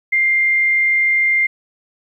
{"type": "tone with frequency modulation", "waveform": "sine", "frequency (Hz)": 2100, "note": "C7", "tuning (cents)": 6, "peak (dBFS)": -12, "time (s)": [0.12, 1.47], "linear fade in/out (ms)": 10, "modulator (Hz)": 47, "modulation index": 0.22, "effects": ["9-bit"]}